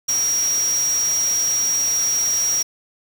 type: tone in noise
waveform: sine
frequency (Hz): 5680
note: F8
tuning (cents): +28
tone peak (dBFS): -17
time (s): 0.08-2.63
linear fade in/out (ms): 10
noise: white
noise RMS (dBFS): -30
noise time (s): 0.08-2.63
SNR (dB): +10
effects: none